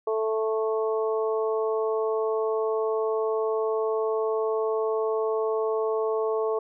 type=harmonic tone; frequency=220 Hz; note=A3; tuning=in tune; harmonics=2 / 3 / 4 / 5; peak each=-24 / -32 / -36 / -34 dBFS; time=0.07-6.59 s; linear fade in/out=5 ms; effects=none